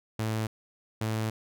sawtooth tone pair in turn, 110 / 110 Hz, A2 / A2, 0 / 0 cents, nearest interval unison, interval 0 cents, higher neither, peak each -24 dBFS, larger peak neither, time 0.19-0.47 / 1.01-1.3 s, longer second, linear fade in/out 5 ms, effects none

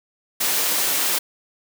white high-pass noise, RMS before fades -21 dBFS, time 0.4-1.19 s, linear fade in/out 10 ms, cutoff 250 Hz, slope 12 dB/octave, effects none

